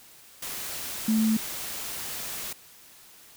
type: tone in noise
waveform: sine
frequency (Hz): 220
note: A3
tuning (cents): 0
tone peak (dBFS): -20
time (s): 1.08-1.37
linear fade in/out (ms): 5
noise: white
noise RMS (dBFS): -35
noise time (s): 0.42-2.53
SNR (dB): +12
effects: white hiss -52 dBFS RMS until 3.36 s